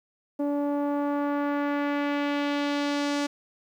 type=tone with low-pass filter sweep; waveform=sawtooth; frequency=287.8 Hz; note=D4; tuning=35 cents flat; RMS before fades=-27 dBFS; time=0.39-3.27 s; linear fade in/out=10 ms; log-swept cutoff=590 to 6400 Hz; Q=1.2; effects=10-bit